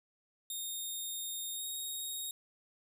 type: tone with pitch glide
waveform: 10% pulse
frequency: 3690 to 3746 Hz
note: A#7 to A#7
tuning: -18 to +8 cents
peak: -31 dBFS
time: 0.5-2.31 s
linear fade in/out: 2 ms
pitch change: +26 cents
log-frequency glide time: 1.53-1.65 s
effects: none